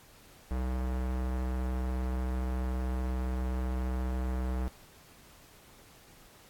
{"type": "tone with low-pass filter", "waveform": "square", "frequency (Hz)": 63.3, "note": "B1", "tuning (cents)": 43, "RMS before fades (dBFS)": -32, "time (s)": [0.51, 4.68], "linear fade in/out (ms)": 0, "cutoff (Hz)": 1500, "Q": 0.66, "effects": ["pink hiss -57 dBFS RMS until 6.49 s", "AAC 64 kbps"]}